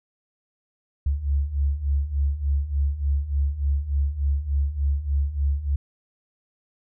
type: beating tone pair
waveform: sine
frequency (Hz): 68.5 / 71.9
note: C#2 / D2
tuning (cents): -20 / -36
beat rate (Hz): 3.4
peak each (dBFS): -26 / -22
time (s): 1.06-5.76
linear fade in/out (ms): 5
effects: none